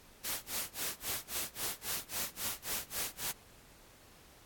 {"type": "noise with tremolo", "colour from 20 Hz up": "white", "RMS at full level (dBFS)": -35, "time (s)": [0.24, 3.32], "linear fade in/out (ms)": 10, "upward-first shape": "sine", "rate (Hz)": 3.7, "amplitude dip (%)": 100, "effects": ["pink hiss -59 dBFS RMS until 4.45 s", "AAC 64 kbps"]}